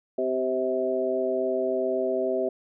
harmonic tone with a mistuned harmonic, 129.1 Hz, C3, 23 cents flat, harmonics 2 / 3 / 4 / 5, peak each -33 / -27 / -31 / -27 dBFS, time 0.18-2.49 s, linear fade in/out 5 ms, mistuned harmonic 4, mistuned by +22 cents, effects none

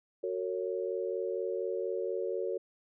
sine chord, F# major, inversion none, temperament equal with one note detuned, 370 / 454.2 / 554.4 Hz, F#4 / A#4 / C#5, 0 / -45 / 0 cents, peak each -35 / -35 / -37 dBFS, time 0.23-2.58 s, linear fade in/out 10 ms, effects none

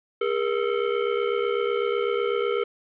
square ring-modulated tone, 440.7 Hz, A4, 3 cents sharp, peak -20 dBFS, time 0.21-2.64 s, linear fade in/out 5 ms, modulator 34 Hz, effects resampled to 8000 Hz + 8-bit

